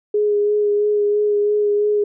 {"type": "tone with vibrato", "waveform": "sine", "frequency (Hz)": 415.3, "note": "G#4", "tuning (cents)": 0, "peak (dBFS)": -14, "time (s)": [0.14, 2.04], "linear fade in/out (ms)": 5, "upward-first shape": "sine", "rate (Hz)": 3, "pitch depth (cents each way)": 17, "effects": []}